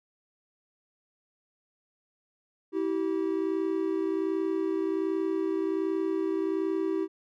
triangle tone pair together, 324 / 385.3 Hz, E4 / G4, -30 / -30 cents, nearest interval minor third, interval 300 cents, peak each -27 dBFS, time 2.72-7.08 s, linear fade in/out 50 ms, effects none

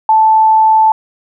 sine tone, 877 Hz, A5, 6 cents flat, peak -5 dBFS, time 0.09-0.92 s, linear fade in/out 2 ms, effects none

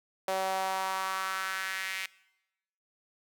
sawtooth tone with high-pass filter sweep, 190 Hz, F#3, 46 cents sharp, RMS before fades -33 dBFS, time 0.28-2.06 s, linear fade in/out 2 ms, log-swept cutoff 610 to 2200 Hz, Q 2.9, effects noise-tail reverb RT60 0.9 s tail -21 dB re dry

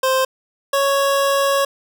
25% pulse tone pair in turn, 523.3 / 554.4 Hz, C5 / C#5, 0 / 0 cents, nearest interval minor second, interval 100 cents, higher second, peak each -11 dBFS, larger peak neither, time 0.03-0.25 / 0.73-1.65 s, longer second, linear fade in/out 5 ms, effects none

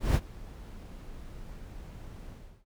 brown noise with ADSR envelope, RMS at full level -21 dBFS, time 0-2.65 s, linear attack 150 ms, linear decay 49 ms, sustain -23 dB, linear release 350 ms, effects none

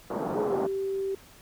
pink band-pass noise, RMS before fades -31 dBFS, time 0.1-0.67 s, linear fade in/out 5 ms, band 180 to 1000 Hz, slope 24 dB/octave
sine tone with pitch glide, 421.7 to 388.9 Hz, G#4 to G4, +26 to -14 cents, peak -27 dBFS, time 0.35-1.15 s, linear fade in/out 5 ms, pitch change -140 cents, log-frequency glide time 0.46-0.55 s
effects pink hiss -53 dBFS RMS until 1.41 s

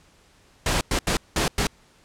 pink noise bursts at uneven times, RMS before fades -22 dBFS, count 5, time 0.66-0.81 / 0.91-0.99 / 1.07-1.17 / 1.36-1.48 / 1.58-1.67 s, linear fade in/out 2 ms, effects pink hiss -57 dBFS RMS until 2.04 s + low-pass 9000 Hz 12 dB/octave

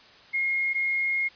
sine tone pair in turn, 2147 / 2147 Hz, C7 / C7, +44 / +44 cents, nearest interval unison, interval 0 cents, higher neither, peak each -23 dBFS, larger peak neither, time 0.33-0.74 / 0.74-1.29 s, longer second, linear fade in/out 20 ms, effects white hiss -52 dBFS RMS until 1.35 s + resampled to 11025 Hz

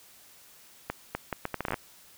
accelerating click train, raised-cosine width 0.5 ms, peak -15 dBFS, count 12, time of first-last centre 0.9-1.742 s, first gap 250 ms, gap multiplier 0.71, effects white hiss -55 dBFS RMS until 2.17 s

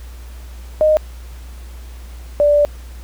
sine tone pair in turn, 617 / 585.5 Hz, D#5 / D5, -15 / -5 cents, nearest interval minor second, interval 90 cents, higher first, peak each -9 dBFS, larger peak neither, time 0.81-0.97 / 2.4-2.65 s, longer second, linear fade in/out 0 ms, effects added 60 Hz sine -31 dBFS peak until 3.03 s + pink hiss -45 dBFS RMS until 3.03 s

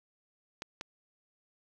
clicks, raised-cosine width 0.2 ms, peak -21 dBFS, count 2, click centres 0.621 / 0.811 s, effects none

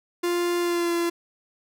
45% pulse tone with pitch glide, 349.2 to 341.8 Hz, F4 to F4, 0 to -37 cents, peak -22 dBFS, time 0.23-1.1 s, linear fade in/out 10 ms, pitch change -37 cents, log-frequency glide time 0.6-0.93 s, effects none

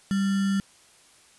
sine tone with sample-and-hold, 196 Hz, G3, in tune, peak -21 dBFS, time 0.11-0.6 s, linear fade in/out 0 ms, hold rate 1575 Hz, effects white hiss -56 dBFS RMS until 1.38 s + resampled to 24000 Hz

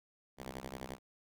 5% pulse ring-modulated tone, 65.41 Hz, C2, in tune, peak -29 dBFS, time 0.37-0.99 s, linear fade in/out 50 ms, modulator 202 Hz, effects none

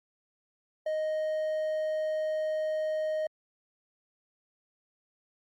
triangle tone, 622.3 Hz, D#5, in tune, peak -26 dBFS, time 0.86-3.27 s, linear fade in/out 5 ms, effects Opus 48 kbps

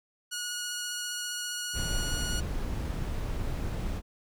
10% pulse tone with vibrato, 1450 Hz, F#6, 35 cents flat, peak -24 dBFS, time 0.31-2.41 s, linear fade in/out 20 ms, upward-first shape triangle, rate 15 Hz, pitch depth 13 cents each way
brown noise, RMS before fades -32 dBFS, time 1.73-4.02 s, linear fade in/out 50 ms
effects none

